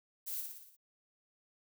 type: noise with echo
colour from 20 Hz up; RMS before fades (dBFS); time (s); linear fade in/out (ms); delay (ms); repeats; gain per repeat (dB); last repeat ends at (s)
violet; -40; 0.26-0.42; 20; 58; 6; -4; 0.768
effects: none